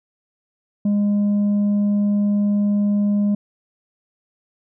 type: tone with tanh clipping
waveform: sine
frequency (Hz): 204.8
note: G#3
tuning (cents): -24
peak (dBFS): -16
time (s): 0.85-3.35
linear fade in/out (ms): 5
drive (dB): 3
effects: none